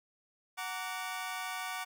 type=chord; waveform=20% pulse; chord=Gb augmented; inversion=none; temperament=just; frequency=740 / 925 / 1156.2 Hz; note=Gb5 / Bb5 / D6; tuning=0 / -14 / -27 cents; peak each=-35 / -39 / -36 dBFS; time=0.57-1.85 s; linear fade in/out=20 ms; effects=none